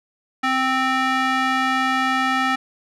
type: tone with band-pass filter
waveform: square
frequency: 261.6 Hz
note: C4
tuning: in tune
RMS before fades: -20 dBFS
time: 0.43-2.56 s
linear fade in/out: 10 ms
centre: 1600 Hz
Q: 1.3
effects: none